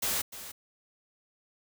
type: noise with echo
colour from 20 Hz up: white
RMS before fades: -30 dBFS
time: 0.02-0.22 s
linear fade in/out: 10 ms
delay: 300 ms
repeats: 1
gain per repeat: -13 dB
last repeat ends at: 0.52 s
effects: none